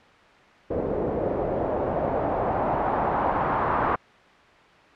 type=noise with low-pass filter sweep; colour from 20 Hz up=white; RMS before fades=-25 dBFS; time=0.7-3.96 s; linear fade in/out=10 ms; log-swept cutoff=450 to 1100 Hz; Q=2.2; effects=white hiss -51 dBFS RMS until 4.95 s + low-pass 2000 Hz 12 dB/octave